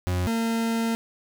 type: tone pair in turn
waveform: 40% pulse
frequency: 90.2 / 228 Hz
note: F#2 / A#3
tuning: -44 / -38 cents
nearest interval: octave + major third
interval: 1606 cents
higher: second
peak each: -22 dBFS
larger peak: neither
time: 0.07-0.27 / 0.27-0.95 s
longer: second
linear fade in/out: 0 ms
effects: none